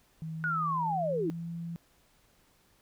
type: tone with pitch glide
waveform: sine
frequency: 160.1 to 168.55 Hz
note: D#3 to E3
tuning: +50 to +39 cents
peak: -35 dBFS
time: 0.22-1.76 s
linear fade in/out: 0 ms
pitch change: +89 cents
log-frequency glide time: 0.38-1.52 s
type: linear sweep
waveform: sine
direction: down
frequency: 1480 to 294 Hz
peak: -28 dBFS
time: 0.44-1.3 s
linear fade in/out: 0 ms
effects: pink hiss -66 dBFS RMS until 2.81 s